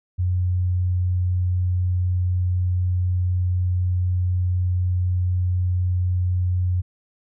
sine tone, 90.4 Hz, F#2, 40 cents flat, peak -18 dBFS, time 0.18-6.82 s, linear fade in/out 20 ms, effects none

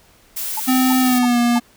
blue noise, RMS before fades -25 dBFS, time 0.36-1.19 s, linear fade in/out 10 ms
sine tone bursts, 874 Hz, A5, 12 cents flat, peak -22 dBFS, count 4, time 0.57-1.582 s, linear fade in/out 5 ms, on 28 ms, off 300 ms
square tone with pitch glide, 257.6 to 239 Hz, C4 to A#3, -27 to +43 cents, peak -14 dBFS, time 0.67-1.6 s, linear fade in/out 20 ms, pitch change -130 cents, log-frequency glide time 1-1.39 s
effects pink hiss -52 dBFS RMS until 1.76 s

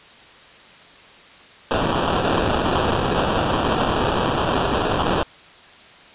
blue noise with sample-and-hold, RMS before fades -20 dBFS, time 1.71-5.23 s, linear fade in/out 0 ms, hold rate 2100 Hz, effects white hiss -45 dBFS RMS until 6.14 s + resampled to 8000 Hz

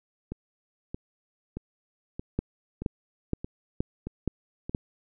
two click trains, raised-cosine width 3 ms, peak -13 / -21 dBFS, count 6 / 8, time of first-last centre 2.39-4.748 / 0.32-4.695 s, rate 2.12 / 1.6 Hz, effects none

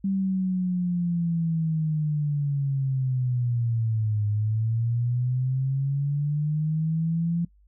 sine linear two-way sweep, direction down then up, 195.5 to 103.83 to 171.6 Hz, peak -22 dBFS, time 0.04-7.45 s, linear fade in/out 5 ms, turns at 4.27 s, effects noise-tail reverb RT60 0.1 s tail -22 dB re dry + added 50 Hz sine -55 dBFS peak until 7.67 s

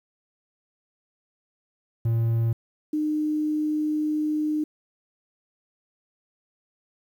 triangle / sine tone pair in turn, 114.8 / 304.5 Hz, A#2 / D#4, -26 / -37 cents, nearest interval octave + perfect fourth, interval 1689 cents, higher second, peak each -18 / -22 dBFS, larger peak first, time 2.05-2.53 / 2.93-4.64 s, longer second, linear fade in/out 5 ms, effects 9-bit

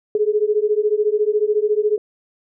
sine beating tone pair, 415.3 / 429.3 Hz, G#4 / A4, 0 / -43 cents, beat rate 14 Hz, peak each -18 dBFS, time 0.15-1.98 s, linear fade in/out 2 ms, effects none

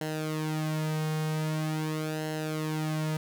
sawtooth tone with flanger, 155.56 Hz, D#3, in tune, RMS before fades -31 dBFS, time 0.01-3.17 s, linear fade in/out 2 ms, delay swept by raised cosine 0.84 to 3.04 ms, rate 0.44 Hz, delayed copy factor -0.7, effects none

